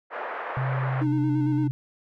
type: band-pass noise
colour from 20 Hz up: pink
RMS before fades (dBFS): -33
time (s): 0.1-1.05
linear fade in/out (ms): 50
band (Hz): 510 to 1800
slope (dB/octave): 24
type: tone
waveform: sine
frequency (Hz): 131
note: C3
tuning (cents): +2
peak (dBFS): -24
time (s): 0.57-1.71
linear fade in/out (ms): 0
type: tone with vibrato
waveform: triangle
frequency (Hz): 302.3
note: D#4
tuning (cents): -50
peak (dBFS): -21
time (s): 1.01-1.68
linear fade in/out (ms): 10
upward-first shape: square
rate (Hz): 8.8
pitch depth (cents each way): 31
effects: none